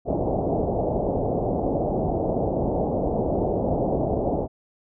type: low-pass noise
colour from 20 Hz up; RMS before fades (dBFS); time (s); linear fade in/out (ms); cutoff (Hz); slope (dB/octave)
white; -24; 0.05-4.48; 50; 740; 48
effects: none